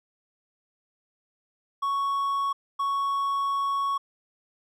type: tone pair in turn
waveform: triangle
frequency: 1111 / 1111 Hz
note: C#6 / C#6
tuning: +4 / +4 cents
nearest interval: unison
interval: 0 cents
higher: neither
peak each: -22 dBFS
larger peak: neither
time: 1.82-2.53 / 2.79-3.98 s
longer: second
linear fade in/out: 10 ms
effects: none